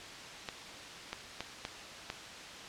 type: clicks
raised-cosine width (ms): 0.2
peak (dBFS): -19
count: 5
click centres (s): 0.488 / 1.13 / 1.406 / 1.651 / 2.101
effects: white hiss -46 dBFS RMS until 2.68 s + low-pass 5000 Hz 12 dB/octave